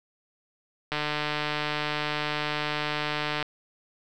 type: click train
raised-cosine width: 0.3 ms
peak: -12 dBFS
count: 377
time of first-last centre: 0.92-3.427 s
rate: 150 Hz
effects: none